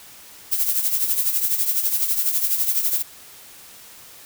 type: noise with tremolo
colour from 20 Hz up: violet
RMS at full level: -18 dBFS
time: 0.51-3.03 s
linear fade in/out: 20 ms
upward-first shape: triangle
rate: 12 Hz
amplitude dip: 70%
effects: white hiss -44 dBFS RMS until 4.25 s